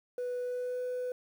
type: tone with pitch glide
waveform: sine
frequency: 493.9 to 499.1 Hz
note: B4 to B4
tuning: 0 to +18 cents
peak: -30 dBFS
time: 0.18-1.12 s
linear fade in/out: 2 ms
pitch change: +18 cents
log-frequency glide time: 0.4-0.82 s
effects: tanh soft clip ceiling -31 dBFS + 10-bit